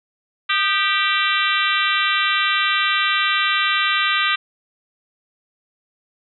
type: harmonic tone with a mistuned harmonic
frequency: 390 Hz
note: G4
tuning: 9 cents flat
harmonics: 3 / 4 / 5 / 6 / 7 / 8 / 9 / 10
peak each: -22 / -23 / -24 / -25 / -25 / -26 / -27 / -27 dBFS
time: 0.49-4.36 s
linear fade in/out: 10 ms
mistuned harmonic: 3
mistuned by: +73 cents
effects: none